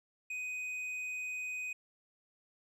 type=tone with tanh clipping; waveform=triangle; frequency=2500 Hz; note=D#7; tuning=8 cents sharp; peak=-38 dBFS; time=0.3-1.73 s; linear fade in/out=5 ms; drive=10 dB; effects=none